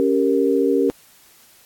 sine chord, G diminished, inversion second, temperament equal, 277.2 / 392 / 466.2 Hz, Db4 / G4 / Bb4, 0 / 0 / 0 cents, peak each -19 dBFS, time 0-0.9 s, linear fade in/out 0 ms, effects white hiss -51 dBFS RMS until 1.65 s + AAC 64 kbps

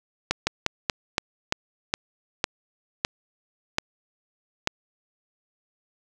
slowing click train, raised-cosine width 0.2 ms, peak -4 dBFS, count 11, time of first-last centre 0.31-4.674 s, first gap 160 ms, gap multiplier 1.21, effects none

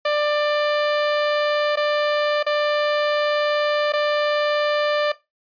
sawtooth tone with dropouts, 593 Hz, D5, 17 cents sharp, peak -14 dBFS, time 0.05-5.12 s, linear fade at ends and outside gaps 5 ms, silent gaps 1.758-1.771 / 2.429-2.464 / 3.923-3.934 s, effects noise-tail reverb RT60 0.2 s tail -17 dB re dry + resampled to 11025 Hz

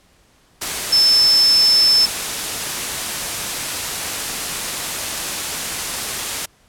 sine tone in noise, 5274 Hz, E8, in tune, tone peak -10 dBFS, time 0.92-2.06 s, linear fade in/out 10 ms, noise white, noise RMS -23 dBFS, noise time 0.61-6.46 s, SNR +10 dB, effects pink hiss -55 dBFS RMS until 6.68 s + low-pass 11000 Hz 12 dB/octave

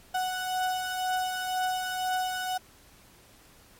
35% pulse beating tone pair, 740 / 742 Hz, F#5 / F#5, 0 / +5 cents, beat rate 2 Hz, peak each -27 / -33 dBFS, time 0.14-2.58 s, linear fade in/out 10 ms, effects pink hiss -56 dBFS RMS until 3.79 s + MP3 64 kbps

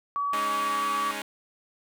sine tone, 1139 Hz, C#6, 47 cents sharp, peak -25 dBFS, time 0.16-1.11 s, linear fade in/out 0 ms
5% pulse chord, Ab suspended fourth, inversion none, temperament equal with one note detuned, 207.7 / 278.5 / 311.1 Hz, Ab3 / Db4 / Eb4, 0 / +8 / 0 cents, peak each -25 dBFS, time 0.33-1.22 s, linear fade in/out 2 ms
effects none

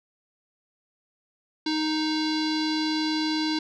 square tone with low-pass filter, 311.1 Hz, D#4, in tune, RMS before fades -26 dBFS, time 1.66-3.59 s, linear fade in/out 5 ms, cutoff 4400 Hz, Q 6.7, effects none

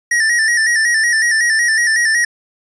square tone with vibrato, 1834 Hz, A#6, 29 cents flat, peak -12 dBFS, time 0.11-2.25 s, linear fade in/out 5 ms, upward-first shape square, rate 5.4 Hz, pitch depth 58 cents each way, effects resampled to 22050 Hz

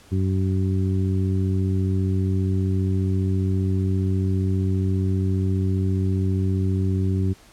harmonic tone, 94.9 Hz, F#2, 44 cents sharp, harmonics 1 / 2 / 3 / 4, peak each -20 / -26 / -30 / -32 dBFS, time 0.11-7.34 s, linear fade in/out 20 ms, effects pink hiss -51 dBFS RMS until 7.52 s + low-pass 11000 Hz 12 dB/octave

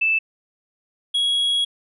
sine / triangle tone pair in turn, 2637 / 3322 Hz, E7 / G#7, 0 / 0 cents, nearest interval major third, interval 400 cents, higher second, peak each -16 dBFS, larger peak neither, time 0.01-0.19 / 1.14-1.65 s, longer second, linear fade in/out 10 ms, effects resampled to 32000 Hz

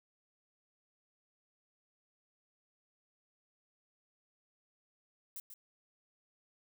violet noise with echo, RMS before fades -44 dBFS, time 5.36-5.4 s, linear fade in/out 2 ms, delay 140 ms, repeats 1, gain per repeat -7 dB, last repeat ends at 5.54 s, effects none

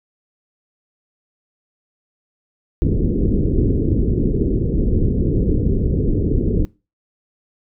pink low-pass noise, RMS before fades -17 dBFS, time 2.82-6.65 s, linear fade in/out 0 ms, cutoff 440 Hz, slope 48 dB/octave, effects noise-tail reverb RT60 0.3 s tail -23 dB re dry

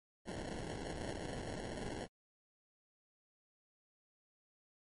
blue noise with sample-and-hold, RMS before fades -43 dBFS, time 0.25-2.08 s, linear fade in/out 50 ms, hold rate 1225 Hz, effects MP3 48 kbps

